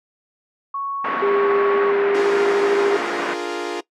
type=tone with pitch glide; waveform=sine; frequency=1108.7 to 1115.8 Hz; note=C#6 to C#6; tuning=0 to +11 cents; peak=-23 dBFS; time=0.74-1.91 s; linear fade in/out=5 ms; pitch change=+11 cents; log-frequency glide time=0.88-1.71 s
type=band-pass noise; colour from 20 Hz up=white; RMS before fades=-26 dBFS; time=1.04-3.34 s; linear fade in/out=5 ms; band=220 to 1900 Hz; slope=24 dB/octave
type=tone; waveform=sine; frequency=401.9 Hz; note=G4; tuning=43 cents sharp; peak=-16 dBFS; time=1.22-2.97 s; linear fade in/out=5 ms
type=chord; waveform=sawtooth; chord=Bb dominant seventh; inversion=first; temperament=equal; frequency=293.7 / 349.2 / 415.3 / 466.2 Hz; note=D4 / F4 / Ab4 / Bb4; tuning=0 / 0 / 0 / 0 cents; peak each=-29 / -23 / -26 / -27 dBFS; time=2.14-3.81 s; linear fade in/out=10 ms
effects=noise-tail reverb RT60 0.1 s tail -19 dB re dry + low-pass 6000 Hz 12 dB/octave